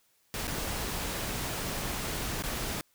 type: noise with dropouts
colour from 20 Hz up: pink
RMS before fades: -34 dBFS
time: 0.34-2.81 s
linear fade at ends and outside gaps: 0 ms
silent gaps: 0.471-0.478 / 2.423-2.437 s
effects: white hiss -69 dBFS RMS until 2.94 s